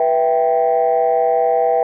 sine chord, E minor, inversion second, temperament equal with one note detuned, 489.6 / 659.3 / 784 Hz, B4 / E5 / G5, -15 / 0 / 0 cents, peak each -16 dBFS, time 0-1.83 s, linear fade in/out 2 ms, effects tanh soft clip ceiling -6 dBFS

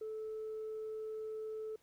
sine tone, 435.9 Hz, A4, 16 cents flat, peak -38 dBFS, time 0.01-1.76 s, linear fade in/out 5 ms, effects tanh soft clip ceiling -37 dBFS + pink hiss -72 dBFS RMS until 1.82 s

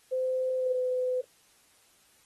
sine tone with pitch glide, 515 to 505.9 Hz, C5 to B4, -28 to +42 cents, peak -26 dBFS, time 0.11-1.24 s, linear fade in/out 20 ms, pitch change -30 cents, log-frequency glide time 0.57-0.76 s, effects white hiss -63 dBFS RMS until 2.25 s + AAC 32 kbps

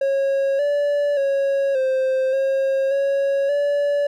triangle tone with pitch steps, 547 / 578 / 551 / 524 / 539 / 553 / 575 Hz, C#5 / D5 / C#5 / C5 / C#5 / C#5 / D5, -23 / -28 / -11 / +2 / -49 / -4 / -37 cents, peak -15 dBFS, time 0.01-4.07 s, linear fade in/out 5 ms, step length 580 ms, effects none

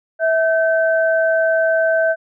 sine tone pair together, 650.8 / 1542 Hz, E5 / G6, -22 / -29 cents, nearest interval octave + minor third, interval 1493 cents, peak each -14 / -19 dBFS, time 0.19-2.16 s, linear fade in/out 50 ms, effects none

